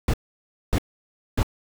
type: noise bursts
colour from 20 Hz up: brown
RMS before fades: -20 dBFS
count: 3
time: 0.08-1.431 s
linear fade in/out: 2 ms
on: 57 ms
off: 590 ms
effects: none